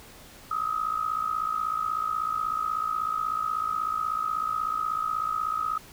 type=tone with amplitude modulation; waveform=sine; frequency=1270 Hz; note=D#6; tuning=35 cents sharp; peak=-22 dBFS; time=0.51-5.78 s; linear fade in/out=5 ms; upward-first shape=sine; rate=56.3 Hz; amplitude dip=80%; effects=pink hiss -49 dBFS RMS until 5.92 s